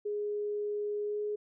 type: tone with pitch glide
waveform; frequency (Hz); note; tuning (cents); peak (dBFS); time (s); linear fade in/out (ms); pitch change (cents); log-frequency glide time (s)
sine; 415.3 to 418.4; G#4 to G#4; 0 to +13; -31; 0.05-1.36; 10; +13; 1.04-1.21
effects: none